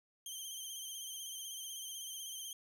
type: tone with vibrato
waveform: 15% pulse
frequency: 3144 Hz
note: G7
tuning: 4 cents sharp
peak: -36 dBFS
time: 0.26-2.53 s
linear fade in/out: 2 ms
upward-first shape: triangle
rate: 16 Hz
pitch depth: 57 cents each way
effects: none